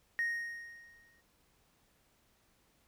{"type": "tone with exponential decay", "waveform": "triangle", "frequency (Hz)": 1864.7, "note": "A#6", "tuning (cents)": 0, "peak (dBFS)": -26, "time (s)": [0.19, 1.21], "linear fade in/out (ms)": 0, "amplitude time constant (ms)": 220, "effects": ["tanh soft clip ceiling -26 dBFS", "pink hiss -71 dBFS RMS until 2.87 s"]}